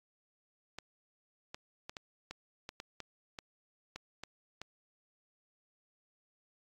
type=clicks; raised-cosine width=0.2 ms; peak=-25 dBFS; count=12; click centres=0.786 / 1.545 / 1.895 / 1.968 / 2.31 / 2.691 / 2.801 / 3.003 / 3.388 / 3.96 / 4.236 / 4.616 s; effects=AAC 48 kbps